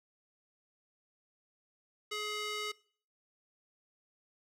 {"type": "tone with band-pass filter", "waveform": "square", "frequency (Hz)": 421.3, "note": "G#4", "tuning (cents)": 25, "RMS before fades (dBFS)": -38, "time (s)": [2.11, 2.72], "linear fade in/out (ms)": 10, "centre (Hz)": 3300, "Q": 0.78, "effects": ["noise-tail reverb RT60 0.5 s tail -22 dB re dry"]}